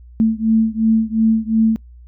sine beating tone pair, 221.1 / 223.9 Hz, A3 / A3, +9 / +30 cents, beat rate 2.8 Hz, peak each -15 / -16 dBFS, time 0.2-1.76 s, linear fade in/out 0 ms, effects noise-tail reverb RT60 0.1 s tail -24 dB re dry + added 60 Hz sine -38 dBFS peak until 2.07 s

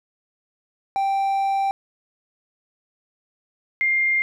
triangle / sine tone pair in turn, 784 / 2111 Hz, G5 / C7, 0 / +15 cents, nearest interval octave + perfect fourth, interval 1715 cents, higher second, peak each -17 dBFS, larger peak neither, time 0.96-1.71 / 3.81-4.22 s, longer first, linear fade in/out 0 ms, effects none

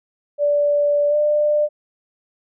sine tone with pitch glide, 582 to 596.3 Hz, D5 to D5, -16 to +26 cents, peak -14 dBFS, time 0.38-1.69 s, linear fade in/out 50 ms, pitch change +42 cents, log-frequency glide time 1.09-1.15 s, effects none

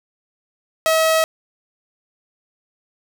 sawtooth tone, 642 Hz, E5, 46 cents flat, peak -10 dBFS, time 0.86-1.24 s, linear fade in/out 0 ms, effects none

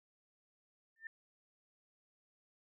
sine tone with exponential growth, 1795 Hz, A6, 34 cents sharp, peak -39 dBFS, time 0.96-1.07 s, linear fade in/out 2 ms, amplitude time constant 22 ms, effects none

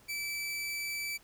sawtooth tone, 2315 Hz, D7, 25 cents flat, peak -31 dBFS, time 0.08-1.18 s, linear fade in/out 20 ms, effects pink hiss -61 dBFS RMS until 1.23 s

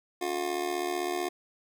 25% pulse tone with amplitude modulation, 357.7 Hz, F4, 41 cents sharp, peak -22 dBFS, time 0.21-1.29 s, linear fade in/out 10 ms, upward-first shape sine, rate 75.8 Hz, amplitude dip 75%, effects none

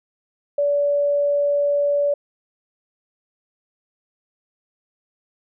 sine tone, 575 Hz, D5, 37 cents flat, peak -16 dBFS, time 0.58-2.14 s, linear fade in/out 5 ms, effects none

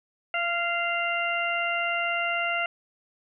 harmonic tone with a mistuned harmonic, 694 Hz, F5, 11 cents flat, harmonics 1 / 2 / 3 / 4, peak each -30 / -30 / -30 / -30 dBFS, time 0.34-2.66 s, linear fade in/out 2 ms, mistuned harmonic 1, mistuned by -23 cents, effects none

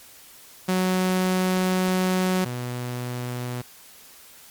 sawtooth tone pair in turn, 185 / 123.22 Hz, F#3 / B2, 0 / -4 cents, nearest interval perfect fifth, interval 704 cents, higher first, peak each -16 / -24 dBFS, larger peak first, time 0.68-2.45 / 2.45-3.62 s, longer first, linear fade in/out 10 ms, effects white hiss -48 dBFS RMS until 4.5 s + MP3 96 kbps

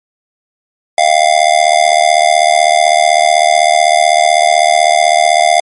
square tone with amplitude modulation, 698.5 Hz, F5, in tune, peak -3 dBFS, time 0.98-5.6 s, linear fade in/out 2 ms, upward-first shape sine, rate 75.9 Hz, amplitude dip 95%, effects MP3 48 kbps

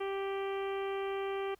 harmonic tone, 391.8 Hz, G4, 1 cent flat, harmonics 1 / 2 / 3 / 4 / 5 / 6 / 7 / 8, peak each -34 / -42 / -44 / -51 / -50 / -49 / -53 / -52 dBFS, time 0-1.55 s, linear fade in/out 10 ms, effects added 50 Hz sine -68 dBFS peak until 1.59 s + pink hiss -68 dBFS RMS until 1.59 s

